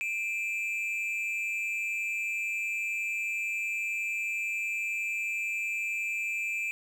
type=tone pair together; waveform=triangle; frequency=2373 / 2584 Hz; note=D7 / E7; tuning=+17 / -35 cents; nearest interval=minor second; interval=148 cents; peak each=-30 / -32 dBFS; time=0.01-6.71 s; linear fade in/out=0 ms; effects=none